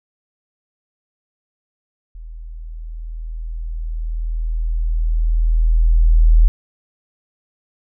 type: tone with level ramp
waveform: sine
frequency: 40.43 Hz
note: E1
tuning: 33 cents flat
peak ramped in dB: -31 to -6 dBFS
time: 2.15-6.48 s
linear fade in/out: 0 ms
effects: none